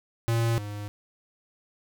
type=tone pair in turn; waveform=square; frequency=115.5 / 103.29 Hz; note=A#2 / G#2; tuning=-16 / -9 cents; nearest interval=major second; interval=193 cents; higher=first; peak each=-23 / -34 dBFS; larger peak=first; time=0.28-0.58 / 0.58-0.88 s; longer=neither; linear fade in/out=0 ms; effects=none

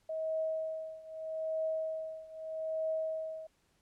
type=tone with tremolo; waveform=sine; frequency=637 Hz; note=D#5; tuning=41 cents sharp; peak=-30 dBFS; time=0.09-3.47 s; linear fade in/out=5 ms; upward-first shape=triangle; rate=0.8 Hz; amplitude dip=90%; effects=pink hiss -73 dBFS RMS until 3.81 s + low-pass 11000 Hz 12 dB/octave

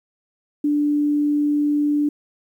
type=tone; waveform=sine; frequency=293.7 Hz; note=D4; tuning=in tune; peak=-16 dBFS; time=0.64-2.09 s; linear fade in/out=5 ms; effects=9-bit

